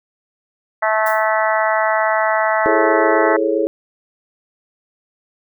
harmonic tone, 217.6 Hz, A3, 19 cents flat, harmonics 3 / 4 / 5 / 6 / 7 / 8 / 9, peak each -18 / -20 / -23 / -23 / -25 / -26 / -23 dBFS, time 0.82-3.37 s, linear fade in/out 10 ms
violet noise with exponential decay, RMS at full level -26 dBFS, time 1.06-1.31 s, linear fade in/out 5 ms, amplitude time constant 54 ms
sine chord, A major seventh, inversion second, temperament just, 330 / 412.5 / 440 / 550 Hz, E4 / G#4 / A4 / C#5, +2 / -12 / 0 / -14 cents, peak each -20 dBFS, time 2.66-3.67 s, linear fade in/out 0 ms
effects none

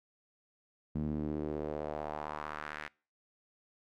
sawtooth tone with band-pass filter sweep, 75.5 Hz, D2, 48 cents sharp, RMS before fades -38 dBFS, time 0.95-2.88 s, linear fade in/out 5 ms, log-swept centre 200 to 1900 Hz, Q 2.2, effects noise-tail reverb RT60 0.4 s tail -25 dB re dry

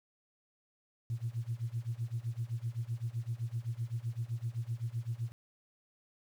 sine tone with tremolo, 116.54 Hz, A#2, in tune, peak -30 dBFS, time 1.1-5.32 s, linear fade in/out 0 ms, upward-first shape sine, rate 7.8 Hz, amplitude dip 95%, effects tanh soft clip ceiling -26 dBFS + 10-bit

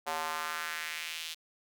square tone with high-pass filter sweep, 80.2 Hz, E2, 47 cents flat, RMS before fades -37 dBFS, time 0.06-1.35 s, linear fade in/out 20 ms, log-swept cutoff 750 to 3400 Hz, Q 2, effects none

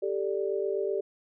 sine chord, G suspended second, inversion none, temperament equal, 392 / 440 / 587.3 Hz, G4 / A4 / D5, 0 / 0 / 0 cents, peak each -29 / -32 / -34 dBFS, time 0.02-1.01 s, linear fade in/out 10 ms, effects none

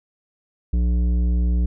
sine tone with tanh clipping, 59.8 Hz, A#1, 45 cents sharp, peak -18 dBFS, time 0.73-1.66 s, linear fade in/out 5 ms, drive 11 dB, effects none

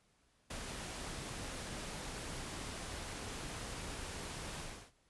pink noise with ADSR envelope, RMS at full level -41 dBFS, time 0.5-4.92 s, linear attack 9 ms, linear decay 6 ms, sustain -3 dB, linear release 320 ms, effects pink hiss -73 dBFS RMS until 5.09 s + resampled to 24000 Hz

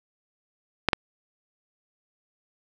clicks, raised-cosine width 0.3 ms, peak -3 dBFS, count 2, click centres 0.887 / 0.932 s, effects none

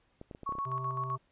clicks, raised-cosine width 2 ms, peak -31 dBFS, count 8, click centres 0.214 / 0.312 / 0.349 / 0.433 / 0.492 / 0.523 / 0.553 / 0.585 s
sine tone with tremolo, 1108.7 Hz, C#6, in tune, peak -31 dBFS, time 0.46-1.16 s, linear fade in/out 10 ms, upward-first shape square, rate 7.8 Hz, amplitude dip 55%
harmonic tone, 130 Hz, C3, 11 cents flat, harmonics 1 / 3 / 5 / 7 / 9, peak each -37 / -47 / -51 / -54 / -56 dBFS, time 0.65-1.18 s, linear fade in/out 20 ms
effects pink hiss -71 dBFS RMS until 1.31 s + resampled to 8000 Hz

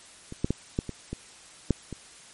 clicks, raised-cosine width 3 ms, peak -24 / -11 / -11 / -12 / -20 / -19 / -8 / -22 dBFS, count 8, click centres 0.324 / 0.445 / 0.506 / 0.789 / 0.893 / 1.13 / 1.707 / 1.927 s, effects white hiss -50 dBFS RMS until 2.33 s + MP3 48 kbps

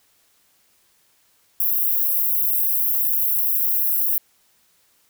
white high-pass noise, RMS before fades -20 dBFS, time 1.6-4.18 s, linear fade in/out 2 ms, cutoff 12000 Hz, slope 48 dB/octave, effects white hiss -61 dBFS RMS until 5.09 s

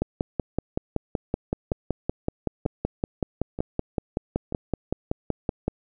two click trains, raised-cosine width 2 ms, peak -19 / -10 dBFS, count 4 / 31, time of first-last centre 1.72-4.524 / 0.02-5.68 s, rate 1.07 / 5.3 Hz, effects none

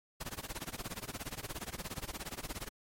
pink noise with tremolo, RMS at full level -39 dBFS, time 0.2-2.69 s, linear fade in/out 10 ms, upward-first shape sine, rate 17 Hz, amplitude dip 95%, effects MP3 64 kbps

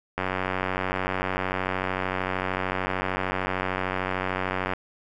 click train, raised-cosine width 0.5 ms, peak -11 dBFS, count 426, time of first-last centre 0.18-4.735 s, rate 93.3 Hz, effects none

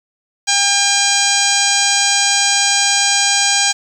harmonic tone with a mistuned harmonic, 803 Hz, G5, 41 cents sharp, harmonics 1 / 2 / 3 / 4 / 5 / 6 / 7 / 8 / 9 / 10, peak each -21 / -21 / -21 / -21 / -21 / -21 / -21 / -21 / -21 / -21 dBFS, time 0.47-3.73 s, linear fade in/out 20 ms, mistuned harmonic 9, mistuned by -72 cents, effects 7-bit

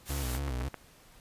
white noise, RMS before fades -40 dBFS, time 0.05-0.4 s, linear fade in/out 50 ms
35% pulse tone with vibrato, 66 Hz, C2, 16 cents sharp, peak -30 dBFS, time 0.09-0.69 s, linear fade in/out 10 ms, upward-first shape square, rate 3.6 Hz, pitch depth 100 cents each way
click train, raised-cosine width 0.5 ms, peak -23 dBFS, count 4, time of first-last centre 0.35-0.743 s, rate 7.64 Hz
effects pink hiss -58 dBFS RMS until 1.2 s + resampled to 32000 Hz

